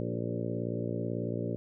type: harmonic tone with a mistuned harmonic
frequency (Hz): 58.2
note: A#1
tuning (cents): -2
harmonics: 2 / 3 / 4 / 5 / 6 / 7 / 8 / 9 / 10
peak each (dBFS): -36 / -38 / -39 / -40 / -41 / -41 / -42 / -43 / -43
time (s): 0-1.56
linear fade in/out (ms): 0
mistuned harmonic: 6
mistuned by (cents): +22
effects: none